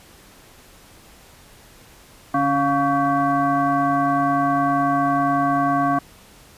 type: tone with frequency modulation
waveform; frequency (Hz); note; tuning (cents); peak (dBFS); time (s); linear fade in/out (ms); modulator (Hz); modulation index
sine; 703; F5; +11; -16; 2.34-5.99; 5; 424; 1.4
effects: pink hiss -48 dBFS RMS until 6.57 s + resampled to 32000 Hz